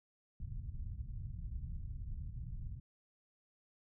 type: low-pass noise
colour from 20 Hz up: pink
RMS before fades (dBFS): -43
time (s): 0.4-2.8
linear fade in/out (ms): 5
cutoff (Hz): 130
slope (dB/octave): 24
effects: none